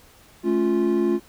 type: chord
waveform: triangle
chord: A augmented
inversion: none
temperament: equal with one note detuned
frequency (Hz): 217.1 / 277.2 / 349.2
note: A3 / C#4 / E#4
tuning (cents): -23 / 0 / 0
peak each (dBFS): -22 / -24 / -18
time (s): 0.43-1.2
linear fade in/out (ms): 50
effects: pink hiss -52 dBFS RMS until 1.28 s